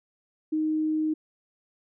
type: tone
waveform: sine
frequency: 311.1 Hz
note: D#4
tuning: in tune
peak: -23 dBFS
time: 0.52-1.14 s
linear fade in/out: 10 ms
effects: none